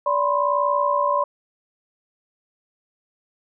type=tone cluster; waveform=sine; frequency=578 / 995 / 1056 Hz; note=D5 / B5 / C6; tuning=-28 / +13 / +16 cents; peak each=-22 dBFS; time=0.06-1.24 s; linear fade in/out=5 ms; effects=none